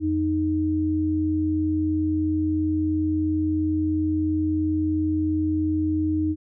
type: tone pair together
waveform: sine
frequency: 87.05 / 310 Hz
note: F2 / D#4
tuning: -5 / -6 cents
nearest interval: octave + minor seventh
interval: 2199 cents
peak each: -27 / -21 dBFS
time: 0-6.36 s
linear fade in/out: 50 ms
effects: none